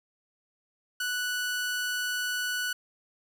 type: tone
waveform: sawtooth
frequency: 1480 Hz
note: F#6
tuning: in tune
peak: -25 dBFS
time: 1-2.73 s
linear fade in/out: 5 ms
effects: none